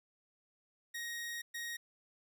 sawtooth tone bursts at uneven times, 1878 Hz, A#6, 12 cents sharp, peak -36 dBFS, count 2, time 0.94-1.42 / 1.54-1.77 s, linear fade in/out 10 ms, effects none

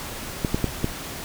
clicks, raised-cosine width 3 ms, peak -8 dBFS, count 4, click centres 0.448 / 0.545 / 0.643 / 0.844 s, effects pink hiss -34 dBFS RMS until 1.24 s

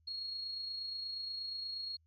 sine tone with amplitude modulation, 4300 Hz, C8, 47 cents sharp, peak -37 dBFS, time 0.07-1.97 s, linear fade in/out 10 ms, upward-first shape sine, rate 28.4 Hz, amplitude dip 35%, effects added 80 Hz sine -68 dBFS peak until 2.06 s

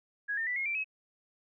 sine tone with pitch steps, 1661.2 / 1811.6 / 1975.5 / 2154 / 2349 / 2562 Hz, G#6 / A#6 / B6 / C7 / D7 / E7, 0 / -50 / 0 / +50 / 0 / -50 cents, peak -30 dBFS, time 0.28-0.844 s, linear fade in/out 20 ms, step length 94 ms, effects none

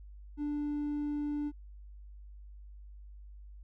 triangle tone, 293.7 Hz, D4, in tune, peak -29 dBFS, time 0.37-1.52 s, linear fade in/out 50 ms, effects tanh soft clip ceiling -26 dBFS + added 50 Hz sine -47 dBFS peak until 3.63 s

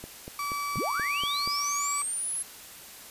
click train, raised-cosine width 2 ms, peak -26 dBFS, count 7, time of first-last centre 0.04-1.475 s, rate 4.18 Hz
35% pulse tone, 1150 Hz, D6, 37 cents flat, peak -28 dBFS, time 0.39-2.02 s, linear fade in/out 2 ms
sine linear sweep, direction up, 38.89 to 10980 Hz, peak -29 dBFS, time 0.76-2.43 s, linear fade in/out 10 ms
effects white hiss -46 dBFS RMS until 3.1 s + resampled to 32000 Hz

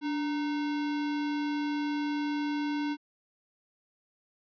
sine tone with sample-and-hold, 292.2 Hz, D4, 9 cents flat, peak -28 dBFS, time 0.01-2.97 s, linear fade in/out 50 ms, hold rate 1225 Hz, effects resampled to 11025 Hz

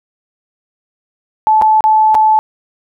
sine tone with dropouts, 868 Hz, A5, 24 cents flat, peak -6 dBFS, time 1.47-2.39 s, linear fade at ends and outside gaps 0 ms, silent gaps 1.614-1.621 / 1.807-1.84 / 2.145-2.151 s, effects none

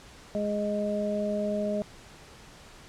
harmonic tone, 207.5 Hz, G#3, 1 cent flat, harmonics 1 / 2 / 3, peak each -30 / -35 / -29 dBFS, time 0.35-1.82 s, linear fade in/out 0 ms, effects pink hiss -50 dBFS RMS until 2.88 s + low-pass 8000 Hz 12 dB/octave

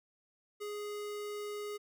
square tone, 415.3 Hz, G#4, in tune, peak -39 dBFS, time 0.6-1.78 s, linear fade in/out 20 ms, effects none

